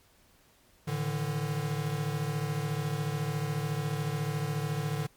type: chord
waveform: square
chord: A suspended fourth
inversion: none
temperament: equal with one note detuned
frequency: 110 / 146.83 / 160.86 Hz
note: A2 / D3 / E3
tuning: 0 / 0 / -42 cents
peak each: -38 / -32 / -37 dBFS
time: 0.87-5.07 s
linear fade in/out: 10 ms
effects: pink hiss -63 dBFS RMS until 5.16 s + MP3 96 kbps